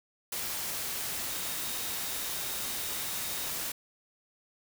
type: tone in noise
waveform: sine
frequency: 3729 Hz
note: A#7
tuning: in tune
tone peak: -46 dBFS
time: 1.3-3.49 s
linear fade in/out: 5 ms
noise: white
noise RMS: -35 dBFS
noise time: 0.32-3.72 s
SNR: -14 dB
effects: none